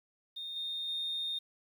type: tone with level steps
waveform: sine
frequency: 3667 Hz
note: A#7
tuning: 29 cents flat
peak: -38 / -34 / -32 dBFS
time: 0.36-1.39 s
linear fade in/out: 10 ms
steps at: 0.56 / 0.88 s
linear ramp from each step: 5 ms
effects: tanh soft clip ceiling -29 dBFS + 10-bit